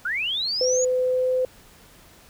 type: linear sweep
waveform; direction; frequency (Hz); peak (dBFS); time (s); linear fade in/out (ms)
sine; up; 1364 to 6900; -23; 0.05-0.85; 5
type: tone with pitch glide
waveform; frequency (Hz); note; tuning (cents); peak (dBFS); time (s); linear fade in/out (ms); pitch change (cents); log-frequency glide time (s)
sine; 507 to 510.8; B4 to C5; +45 to -42; -19; 0.61-1.45; 2; +13; 1.02-1.32
effects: pink hiss -51 dBFS RMS until 2.29 s